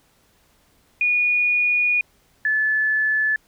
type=tone pair in turn; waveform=sine; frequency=2451 / 1733.1 Hz; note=D#7 / A6; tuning=-27 / -27 cents; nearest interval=tritone; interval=600 cents; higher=first; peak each=-16 / -17 dBFS; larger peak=first; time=1.01-2.01 / 2.45-3.36 s; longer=first; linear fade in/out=2 ms; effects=pink hiss -60 dBFS RMS until 3.47 s